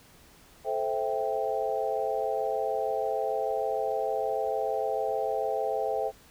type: chord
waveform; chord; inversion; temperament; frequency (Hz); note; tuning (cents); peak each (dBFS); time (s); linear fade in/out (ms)
sine; A minor seventh; none; equal with one note detuned; 436.7 / 523.3 / 659.3 / 784; A4 / C5 / E5 / G5; -13 / 0 / 0 / 0; -32; 0.64-6.12; 50
effects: pink hiss -56 dBFS RMS until 6.3 s